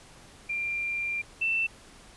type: tone pair in turn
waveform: sine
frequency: 2381 / 2673 Hz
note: D7 / E7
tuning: +23 / +23 cents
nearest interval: major second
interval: 200 cents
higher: second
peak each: -28 / -24 dBFS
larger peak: second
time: 0.49-1.22 / 1.41-1.67 s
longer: first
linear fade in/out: 10 ms
effects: pink hiss -52 dBFS RMS until 2.16 s + resampled to 24000 Hz